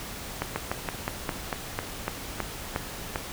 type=slowing click train; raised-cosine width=0.5 ms; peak=-12 dBFS; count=12; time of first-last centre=0.42-3.159 s; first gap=140 ms; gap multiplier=1.11; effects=pink hiss -38 dBFS RMS until 3.32 s